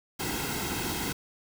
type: noise with comb filter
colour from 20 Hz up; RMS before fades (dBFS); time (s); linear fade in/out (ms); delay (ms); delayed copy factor
pink; -32; 0.19-1.13; 10; 1.7; -0.7
effects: none